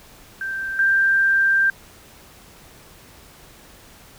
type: tone pair in turn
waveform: sine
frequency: 1568 / 1579.8 Hz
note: G6 / G6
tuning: 0 / +13 cents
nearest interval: unison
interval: 13 cents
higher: second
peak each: -24 / -14 dBFS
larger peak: second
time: 0.41-0.79 / 0.79-1.7 s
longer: second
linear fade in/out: 2 ms
effects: pink hiss -47 dBFS RMS until 4.18 s